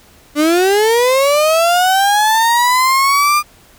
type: linear sweep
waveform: 35% pulse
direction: up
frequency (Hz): 288 to 1211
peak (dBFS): -8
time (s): 0.35-3.43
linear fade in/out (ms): 50
effects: pink hiss -46 dBFS RMS until 3.78 s